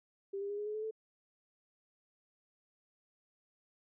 sine tone with pitch steps, 394.5 / 401.6 / 408.9 / 416.3 / 423.8 / 431.4 / 439.2 Hz, G4 / G4 / G#4 / G#4 / G#4 / A4 / A4, +11 / +42 / -27 / +4 / +35 / -34 / -3 cents, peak -36 dBFS, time 0.33-0.911 s, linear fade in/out 10 ms, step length 83 ms, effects none

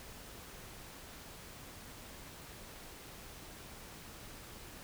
silence, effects pink hiss -51 dBFS RMS until 4.83 s

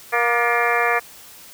harmonic tone with a mistuned harmonic, 236.6 Hz, A#3, 26 cents sharp, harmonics 2 / 3 / 4 / 5 / 6 / 7 / 8 / 9 / 10, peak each -24 / -23 / -28 / -23 / -28 / -23 / -28 / -26 / -26 dBFS, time 0.12-1 s, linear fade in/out 20 ms, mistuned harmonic 7, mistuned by +68 cents, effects white hiss -43 dBFS RMS until 1.53 s

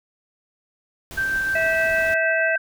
pink noise, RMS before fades -37 dBFS, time 1.11-2.14 s, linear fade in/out 0 ms
sine tone with tremolo, 1564 Hz, G6, 4 cents flat, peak -19 dBFS, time 1.17-2.58 s, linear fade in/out 10 ms, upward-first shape triangle, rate 6.5 Hz, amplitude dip 25%
harmonic tone, 652 Hz, E5, 19 cents flat, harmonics 1 / 3 / 4, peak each -22 / -27 / -28 dBFS, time 1.55-2.56 s, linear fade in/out 5 ms
effects none

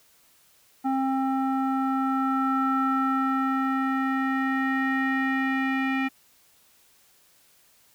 square tone with low-pass filter sweep, 266.3 Hz, C4, 31 cents sharp, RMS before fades -25 dBFS, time 0.84-6.09 s, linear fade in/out 20 ms, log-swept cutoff 1000 to 2200 Hz, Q 5.2, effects white hiss -60 dBFS RMS until 7.94 s

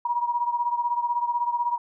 sine beating tone pair, 954 / 970 Hz, A#5 / B5, +40 / -31 cents, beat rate 16 Hz, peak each -24 / -28 dBFS, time 0.05-1.78 s, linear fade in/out 5 ms, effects none

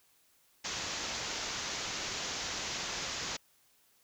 white low-pass noise, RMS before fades -38 dBFS, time 0.64-3.37 s, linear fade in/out 10 ms, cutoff 7000 Hz, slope 96 dB/octave, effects white hiss -68 dBFS RMS until 4.03 s

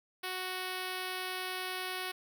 5% pulse tone with notch filter, 370 Hz, F#4, in tune, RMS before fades -38 dBFS, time 0.23-2.12 s, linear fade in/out 10 ms, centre 6800 Hz, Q 1.7, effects none

